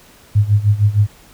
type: tone with tremolo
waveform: sine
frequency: 103.83 Hz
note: G#2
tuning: in tune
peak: -7 dBFS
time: 0.35-1.07 s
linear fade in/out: 10 ms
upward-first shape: sine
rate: 6.5 Hz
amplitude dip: 85%
effects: pink hiss -46 dBFS RMS until 1.33 s